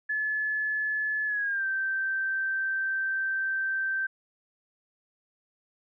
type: tone with pitch glide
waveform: sine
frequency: 1720 to 1559.1 Hz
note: A6 to G6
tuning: -40 to -10 cents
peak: -26 dBFS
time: 0.09-4.07 s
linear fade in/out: 10 ms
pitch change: -170 cents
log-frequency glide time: 1.26-1.66 s
effects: none